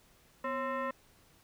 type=tone with frequency modulation; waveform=sine; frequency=248.5 Hz; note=B3; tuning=11 cents sharp; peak=-32 dBFS; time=0.44-0.91 s; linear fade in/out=5 ms; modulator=791 Hz; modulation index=1.8; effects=pink hiss -64 dBFS RMS until 1.43 s